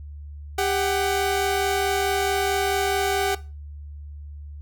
sawtooth tone pair together, 397.8 / 751 Hz, G4 / F#5, +25 / +26 cents, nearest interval major seventh, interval 1101 cents, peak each -20 dBFS, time 0.58-3.35 s, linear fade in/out 5 ms, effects noise-tail reverb RT60 0.3 s tail -18 dB re dry + added 73 Hz sine -35 dBFS peak until 4.61 s

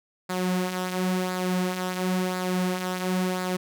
sawtooth tone with flanger, 183.3 Hz, F#3, 16 cents flat, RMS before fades -27 dBFS, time 0.29-3.57 s, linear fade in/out 10 ms, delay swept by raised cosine 0.33 to 5.93 ms, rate 0.96 Hz, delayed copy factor -0.5, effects none

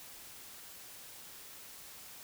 silence, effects white hiss -51 dBFS RMS until 2.23 s

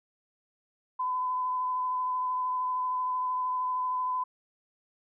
sine tone with vibrato, 1010 Hz, B5, 39 cents sharp, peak -27 dBFS, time 0.99-4.24 s, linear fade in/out 10 ms, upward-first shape sine, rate 13 Hz, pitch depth 12 cents each way, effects none

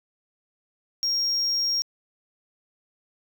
sine tone, 5580 Hz, F8, 2 cents flat, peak -19 dBFS, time 1.03-1.82 s, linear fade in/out 0 ms, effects tanh soft clip ceiling -21 dBFS + 9-bit

